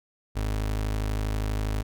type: tone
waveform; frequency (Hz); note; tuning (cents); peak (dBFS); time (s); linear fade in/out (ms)
30% pulse; 52.4; G#1; +16; -23; 0.35-1.83; 20
effects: none